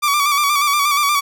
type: tone with vibrato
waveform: sawtooth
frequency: 1159 Hz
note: D6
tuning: 23 cents flat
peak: -10 dBFS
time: 0.02-1.21 s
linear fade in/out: 20 ms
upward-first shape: square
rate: 8.4 Hz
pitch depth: 43 cents each way
effects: none